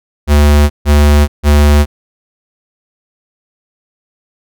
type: tone bursts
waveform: square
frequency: 73.42 Hz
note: D2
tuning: in tune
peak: -5 dBFS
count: 3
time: 0.27-1.86 s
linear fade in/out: 50 ms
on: 430 ms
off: 150 ms
effects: none